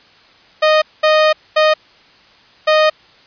sawtooth tone bursts at uneven times, 619 Hz, D#5, 9 cents flat, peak -5 dBFS, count 4, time 0.62-0.82 / 1.03-1.33 / 1.56-1.74 / 2.67-2.9 s, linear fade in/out 10 ms, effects white hiss -47 dBFS RMS until 3.26 s + resampled to 11025 Hz

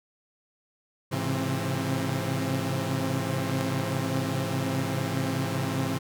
sawtooth tone cluster, 106.2 / 131.8 / 136.7 / 168.2 / 265.4 Hz, G#2 / C3 / C#3 / E3 / C4, +39 / +13 / -24 / +35 / +25 cents, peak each -29 dBFS, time 1.11-5.99 s, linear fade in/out 20 ms, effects none

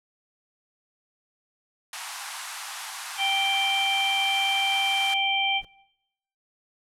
pink band-pass noise, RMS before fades -37 dBFS, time 1.93-5.14 s, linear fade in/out 2 ms, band 780 to 12000 Hz, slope 48 dB/octave
harmonic tone, 784 Hz, G5, in tune, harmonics 1 / 3 / 4, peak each -27 / -27 / -26 dBFS, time 3.17-5.62 s, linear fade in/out 50 ms
brown noise with exponential growth, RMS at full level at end -39 dBFS, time 5.54-5.65 s, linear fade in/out 5 ms, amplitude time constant 22 ms
effects noise-tail reverb RT60 0.8 s tail -19 dB re dry

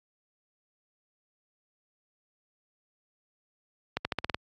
accelerating click train, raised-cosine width 0.3 ms, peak -12 dBFS, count 7, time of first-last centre 3.97-4.345 s, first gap 80 ms, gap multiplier 0.9, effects high-pass 60 Hz 12 dB/octave + AAC 48 kbps

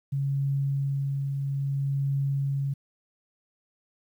sine tone with tremolo, 138.59 Hz, C#3, in tune, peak -23 dBFS, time 0.12-2.74 s, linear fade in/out 10 ms, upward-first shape triangle, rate 0.61 Hz, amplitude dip 35%, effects 10-bit

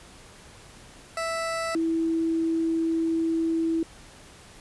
20% pulse / sine tone pair in turn, 659.3 / 327.3 Hz, E5 / E4, 0 / -12 cents, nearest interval octave, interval 1212 cents, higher first, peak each -22 dBFS, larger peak neither, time 1.17-1.75 / 1.75-3.83 s, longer second, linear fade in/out 2 ms, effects pink hiss -49 dBFS RMS until 4.6 s + resampled to 24000 Hz

